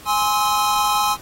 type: chord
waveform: square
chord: Ab augmented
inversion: none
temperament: equal with one note detuned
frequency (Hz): 830.6 / 1046.5 / 1293.6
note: Ab5 / C6 / E6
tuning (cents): 0 / 0 / -33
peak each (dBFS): -21 / -22 / -23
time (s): 0.05-1.17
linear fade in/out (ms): 50
effects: pink hiss -42 dBFS RMS until 1.21 s + AAC 48 kbps